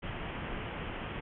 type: low-pass noise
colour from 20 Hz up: pink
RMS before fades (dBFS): -39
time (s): 0.02-1.21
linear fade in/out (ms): 20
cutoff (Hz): 3200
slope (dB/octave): 96
effects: none